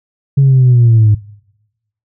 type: linear sweep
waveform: sine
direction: down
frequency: 139.9 to 103.83 Hz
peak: -3 dBFS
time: 0.37-1.15 s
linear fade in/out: 10 ms
effects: noise-tail reverb RT60 0.9 s tail -22 dB re dry + tanh soft clip ceiling -2 dBFS